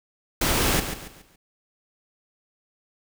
pink noise with echo, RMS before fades -22 dBFS, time 0.41-0.8 s, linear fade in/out 5 ms, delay 140 ms, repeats 4, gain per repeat -9 dB, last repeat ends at 1.36 s, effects none

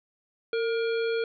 harmonic tone with a mistuned harmonic, 474.1 Hz, A#4, 29 cents sharp, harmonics 1 / 3 / 5 / 7 / 9, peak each -25 / -35 / -39 / -42 / -44 dBFS, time 0.53-1.24 s, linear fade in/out 2 ms, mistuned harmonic 1, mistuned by -67 cents, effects none

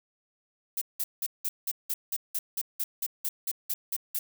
violet noise bursts, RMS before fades -30 dBFS, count 16, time 0.77-4.19 s, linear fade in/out 5 ms, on 45 ms, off 180 ms, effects none

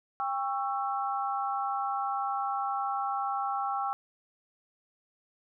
sine chord, C# diminished, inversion second, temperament just, 798.3 / 1108.7 / 1330.5 Hz, G5 / C#6 / E6, +31 / 0 / +16 cents, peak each -31 / -35 / -34 dBFS, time 0.2-3.93 s, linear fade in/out 0 ms, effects none

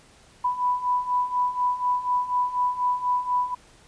sine beating tone pair, 987.8 / 991.9 Hz, B5 / B5, 0 / +7 cents, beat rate 4.1 Hz, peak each -27 / -23 dBFS, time 0.44-3.55 s, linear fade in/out 10 ms, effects pink hiss -54 dBFS RMS until 3.87 s + resampled to 22050 Hz

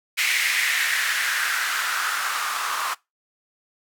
blue noise with band-pass filter sweep, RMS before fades -24 dBFS, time 0.17-2.95 s, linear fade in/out 20 ms, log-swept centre 2200 to 1100 Hz, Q 3.8, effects noise-tail reverb RT60 0.2 s tail -22 dB re dry

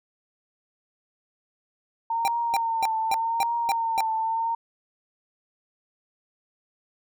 sine tone with vibrato, 912 Hz, A#5, 38 cents flat, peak -23 dBFS, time 2.1-4.55 s, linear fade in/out 5 ms, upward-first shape triangle, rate 0.86 Hz, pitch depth 53 cents each way
square tone bursts, 794 Hz, G5, 22 cents sharp, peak -22 dBFS, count 7, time 2.25-4.006 s, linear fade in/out 0 ms, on 28 ms, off 260 ms
effects none

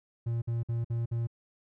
triangle tone bursts, 116.7 Hz, A#2, 2 cents sharp, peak -26 dBFS, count 5, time 0.26-1.272 s, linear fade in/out 10 ms, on 160 ms, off 53 ms, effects none

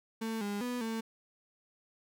35% pulse tone with pitch steps, 224 / 203.6 / 246.2 / 224.8 Hz, A3 / G#3 / B3 / A3, +31 / -34 / -5 / +37 cents, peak -32 dBFS, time 0.21-1.01 s, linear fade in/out 10 ms, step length 200 ms, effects none

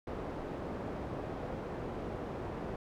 white low-pass noise, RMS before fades -40 dBFS, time 0.07-2.76 s, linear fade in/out 2 ms, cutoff 560 Hz, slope 12 dB/octave, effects none

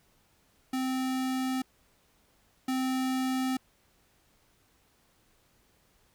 square tone pair in turn, 259.8 / 259.8 Hz, C4 / C4, -12 / -12 cents, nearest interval unison, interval 0 cents, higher neither, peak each -29 / -28 dBFS, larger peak second, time 0.73-1.62 / 2.68-3.57 s, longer neither, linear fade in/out 5 ms, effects pink hiss -67 dBFS RMS until 6.14 s

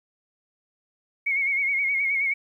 sine tone with vibrato, 2200 Hz, C#7, 14 cents flat, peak -21 dBFS, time 1.26-2.34 s, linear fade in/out 10 ms, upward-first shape sine, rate 9.5 Hz, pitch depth 59 cents each way, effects 10-bit

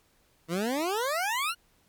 20% pulse exponential sweep, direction up, 158.2 to 1467 Hz, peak -22 dBFS, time 0.48-1.55 s, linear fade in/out 50 ms, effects pink hiss -66 dBFS RMS until 1.88 s + MP3 96 kbps

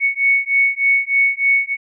sine beating tone pair, 2217 / 2220.3 Hz, C#7 / C#7, 0 / +2 cents, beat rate 3.3 Hz, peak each -16 dBFS, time 0-1.77 s, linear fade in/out 50 ms, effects none

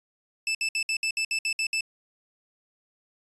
sawtooth tone bursts, 2636 Hz, E7, 1 cent flat, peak -21 dBFS, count 10, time 0.47-1.808 s, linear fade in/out 2 ms, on 78 ms, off 62 ms, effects resampled to 22050 Hz

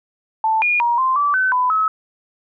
sine tone with pitch steps, 882 / 2433 / 948 / 1043 / 1158 / 1520 / 1001 / 1287 Hz, A5 / D#7 / A#5 / C6 / D6 / F#6 / B5 / E6, +4 / -39 / +29 / -6 / -25 / +46 / +23 / -42 cents, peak -14 dBFS, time 0.44-1.88 s, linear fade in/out 2 ms, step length 180 ms, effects none

